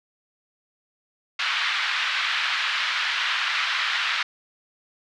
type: band-pass noise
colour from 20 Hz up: pink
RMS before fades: -25 dBFS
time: 1.39-4.23 s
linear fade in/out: 5 ms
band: 1300 to 3900 Hz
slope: 24 dB/octave
effects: none